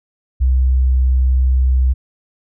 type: tone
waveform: sine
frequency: 64.2 Hz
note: C2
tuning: 32 cents flat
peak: -10 dBFS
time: 0.4-1.94 s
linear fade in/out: 20 ms
effects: none